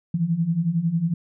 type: beating tone pair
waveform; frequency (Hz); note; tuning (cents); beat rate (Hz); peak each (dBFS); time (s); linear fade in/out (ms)
sine; 160 / 171; D#3 / F3; +49 / -36; 11; -25 / -21; 0.14-1.14; 5
effects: none